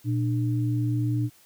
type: tone pair together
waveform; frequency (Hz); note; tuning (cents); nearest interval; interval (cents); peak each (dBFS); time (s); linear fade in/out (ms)
sine; 119.03 / 299.7; A#2 / D4; +37 / +35; octave + major third; 1598; -23 / -29; 0.04-1.3; 50
effects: white hiss -57 dBFS RMS until 1.45 s